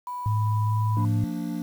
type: tone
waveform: sine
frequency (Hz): 987.8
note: B5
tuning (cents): 0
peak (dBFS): -30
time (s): 0.07-1.05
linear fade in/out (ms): 2
type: tone with pitch glide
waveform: sine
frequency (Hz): 107.5 to 108.62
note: A2 to A2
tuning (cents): -40 to -22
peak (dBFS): -21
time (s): 0.26-1.24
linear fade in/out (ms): 0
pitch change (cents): +18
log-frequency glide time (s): 0.66-0.72
type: chord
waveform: triangle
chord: Bb major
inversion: second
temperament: equal with one note detuned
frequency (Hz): 174.61 / 230 / 293.7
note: F3 / Bb3 / D4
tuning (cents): 0 / -23 / 0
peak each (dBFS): -30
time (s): 0.97-1.62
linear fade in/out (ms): 0
effects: 8-bit